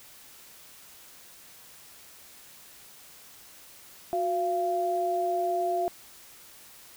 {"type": "tone pair together", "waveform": "sine", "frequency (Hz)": [364.5, 688], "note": ["F#4", "F5"], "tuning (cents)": [-26, -26], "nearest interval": "major seventh", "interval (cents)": 1100, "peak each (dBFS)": [-30, -26], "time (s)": [4.13, 5.88], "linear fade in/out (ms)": 0, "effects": ["white hiss -51 dBFS RMS until 6.96 s"]}